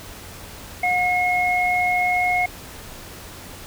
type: tone pair together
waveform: sine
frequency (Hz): 722 / 2164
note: F#5 / C#7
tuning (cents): -43 / -42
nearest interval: octave + perfect fifth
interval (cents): 1901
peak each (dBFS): -20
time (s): 0.83-2.46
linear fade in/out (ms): 5
effects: added 89 Hz sine -47 dBFS peak until 3.66 s + pink hiss -39 dBFS RMS until 3.66 s